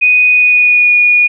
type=tone with pitch glide; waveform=sine; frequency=2487 to 2449 Hz; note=D#7 to D#7; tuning=-1 to -28 cents; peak=-5 dBFS; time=0.01-1.28 s; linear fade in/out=20 ms; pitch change=-27 cents; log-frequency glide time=0.29-0.94 s; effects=none